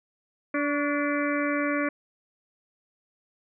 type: harmonic tone with a mistuned harmonic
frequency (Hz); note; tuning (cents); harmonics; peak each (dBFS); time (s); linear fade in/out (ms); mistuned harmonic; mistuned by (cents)
290.3; D4; -20; 1 / 2 / 4 / 5 / 6 / 7 / 8; -27 / -30 / -33 / -34 / -35 / -35 / -36; 0.54-1.89; 5; 4; -37
effects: none